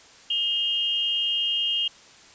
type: tone pair together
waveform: sine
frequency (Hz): 2846 / 3197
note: F7 / G7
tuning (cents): +32 / +33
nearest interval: major second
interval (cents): 201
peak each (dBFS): -24 / -26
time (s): 0.3-1.88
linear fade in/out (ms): 5
effects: white hiss -50 dBFS RMS until 2.34 s + resampled to 16000 Hz